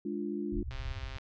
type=chord; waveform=sine; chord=D diminished; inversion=second; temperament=equal with one note detuned; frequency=208.7 / 293.7 / 349.2 Hz; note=Ab3 / D4 / F4; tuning=+9 / 0 / 0 cents; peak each=-37 dBFS; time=0.05-0.63 s; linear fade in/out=5 ms
type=low-pass noise; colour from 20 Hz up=pink; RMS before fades=-38 dBFS; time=0.52-1.17 s; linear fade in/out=5 ms; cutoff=120 Hz; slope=96 dB/octave
type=click train; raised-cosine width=0.2 ms; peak=-28 dBFS; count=64; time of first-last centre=0.71-1.184 s; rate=133 Hz
effects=low-pass 4000 Hz 12 dB/octave